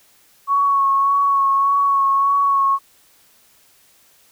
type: tone with vibrato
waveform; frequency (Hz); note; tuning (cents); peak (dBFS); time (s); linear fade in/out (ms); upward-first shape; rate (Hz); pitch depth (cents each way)
sine; 1108.7; C#6; 0; -13; 0.47-2.79; 50; sine; 1.7; 21
effects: white hiss -54 dBFS RMS until 4.31 s